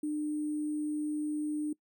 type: tone with sample-and-hold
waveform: sine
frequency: 300.9 Hz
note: D4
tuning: 42 cents sharp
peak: -30 dBFS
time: 0.03-1.73 s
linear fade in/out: 5 ms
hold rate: 8820 Hz
effects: noise-tail reverb RT60 0.1 s tail -22 dB re dry